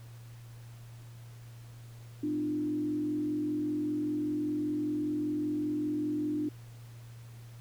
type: tone with frequency modulation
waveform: sine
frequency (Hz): 300.2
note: D4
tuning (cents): +38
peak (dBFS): -29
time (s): 2.23-6.49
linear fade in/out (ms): 5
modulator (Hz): 45.1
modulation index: 0.58
effects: added 117 Hz sine -46 dBFS peak until 7.6 s + pink hiss -59 dBFS RMS until 7.6 s